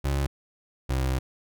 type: tone pair in turn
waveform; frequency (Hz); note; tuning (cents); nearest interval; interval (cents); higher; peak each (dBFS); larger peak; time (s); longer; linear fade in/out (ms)
30% pulse; 69.3 / 65.46; C#2 / C2; 0 / +1; minor second; 99; first; -21; neither; 0.04-0.27 / 0.89-1.19; second; 10
effects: none